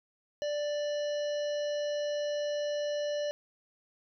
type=harmonic tone with a mistuned harmonic; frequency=588 Hz; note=D5; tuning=2 cents sharp; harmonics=1 / 3 / 5 / 7 / 9 / 10; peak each=-30 / -46 / -45 / -49 / -53 / -52 dBFS; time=0.42-3.31 s; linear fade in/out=0 ms; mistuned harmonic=10; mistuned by=-20 cents; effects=none